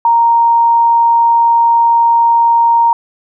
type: tone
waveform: sine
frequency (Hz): 931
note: A#5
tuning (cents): -2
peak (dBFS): -6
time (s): 0.05-2.93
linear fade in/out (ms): 2
effects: none